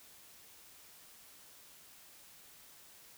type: silence
effects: white hiss -58 dBFS RMS until 3.17 s